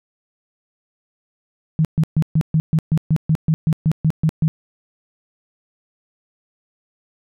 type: tone bursts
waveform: sine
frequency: 158 Hz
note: D#3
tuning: 27 cents sharp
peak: -12 dBFS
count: 15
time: 1.79-4.48 s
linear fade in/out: 0 ms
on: 58 ms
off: 130 ms
effects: none